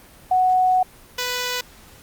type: tone pair in turn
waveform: sine / 5% pulse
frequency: 740 / 495.2 Hz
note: F#5 / B4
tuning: 0 / +5 cents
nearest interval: perfect fifth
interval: 695 cents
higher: first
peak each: -14 / -11 dBFS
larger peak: second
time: 0.31-0.83 / 1.18-1.61 s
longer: first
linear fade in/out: 5 ms
effects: pink hiss -47 dBFS RMS until 2.02 s + Opus 32 kbps